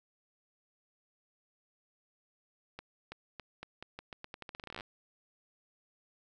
accelerating click train, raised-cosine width 0.3 ms, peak -27 dBFS, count 23, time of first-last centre 2.79-4.808 s, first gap 330 ms, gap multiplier 0.84, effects none

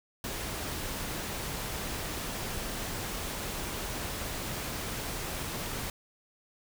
pink noise, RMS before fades -36 dBFS, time 0.24-5.9 s, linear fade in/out 2 ms, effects none

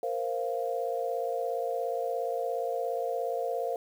sine chord, Bb suspended second, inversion none, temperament equal with one note detuned, 466.2 / 523.3 / 693.6 Hz, Bb4 / C5 / F5, 0 / 0 / -12 cents, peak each -33 dBFS, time 0.03-3.76 s, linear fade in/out 2 ms, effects 9-bit

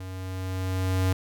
square tone with level ramp, 93.4 Hz, F#2, 17 cents sharp, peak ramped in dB -36 to -21 dBFS, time 0-1.13 s, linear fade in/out 5 ms, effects none

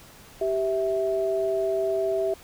sine tone pair together, 389.2 / 654.6 Hz, G4 / E5, -12 / -12 cents, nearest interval major sixth, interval 900 cents, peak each -25 dBFS, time 0.41-2.34 s, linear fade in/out 5 ms, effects pink hiss -49 dBFS RMS until 2.43 s

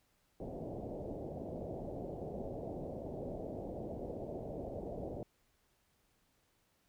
white low-pass noise, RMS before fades -43 dBFS, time 0.4-5.23 s, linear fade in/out 0 ms, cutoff 680 Hz, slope 48 dB/octave, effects pink hiss -75 dBFS RMS until 6.88 s

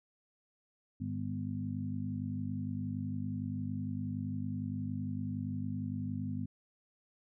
harmonic tone with a mistuned harmonic, 50.8 Hz, G#1, 38 cents flat, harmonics 2 / 3 / 4 / 5, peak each -39 / -42 / -41 / -39 dBFS, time 1-6.46 s, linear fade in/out 10 ms, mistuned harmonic 5, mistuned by -28 cents, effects none

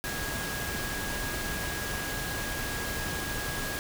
sine tone in noise, 1646 Hz, G#6, 16 cents flat, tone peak -37 dBFS, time 0.04-3.79 s, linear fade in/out 0 ms, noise pink, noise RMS -34 dBFS, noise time 0.04-3.79 s, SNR -6 dB, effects none

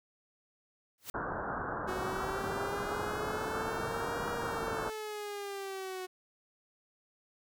white noise with exponential growth, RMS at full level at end -38 dBFS, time 0.98-1.1 s, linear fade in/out 1 ms, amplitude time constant 24 ms
white low-pass noise, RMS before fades -37 dBFS, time 1.14-4.9 s, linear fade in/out 5 ms, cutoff 1600 Hz, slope 96 dB/octave
sawtooth exponential two-way sweep, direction up then down, 367.4 to 476.7 to 367.4 Hz, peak -34 dBFS, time 1.87-6.07 s, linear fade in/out 20 ms, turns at 4.29 s
effects none

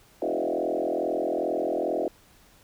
sine tone with frequency modulation, 496.5 Hz, B4, 9 cents sharp, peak -24 dBFS, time 0.22-2.08 s, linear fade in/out 2 ms, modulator 42.4 Hz, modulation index 4.7, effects pink hiss -57 dBFS RMS until 2.63 s

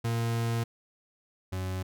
40% pulse tone pair in turn, 115.9 / 93.33 Hz, A#2 / F#2, -10 / +15 cents, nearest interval major third, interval 375 cents, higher first, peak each -26 / -30 dBFS, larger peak first, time 0.04-0.64 / 1.52-1.83 s, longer first, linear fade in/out 10 ms, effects none

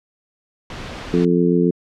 pink noise, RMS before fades -31 dBFS, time 0.7-1.25 s, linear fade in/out 2 ms
harmonic tone, 87.31 Hz, F2, in tune, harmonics 2 / 3 / 4 / 5, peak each -17 / -19 / -19 / -20 dBFS, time 1.13-1.71 s, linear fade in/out 10 ms
effects low-pass 4000 Hz 12 dB/octave

